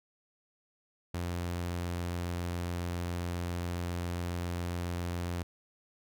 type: tone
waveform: sawtooth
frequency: 87.31 Hz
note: F2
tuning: in tune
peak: -29 dBFS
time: 1.14-5.43 s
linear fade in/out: 5 ms
effects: none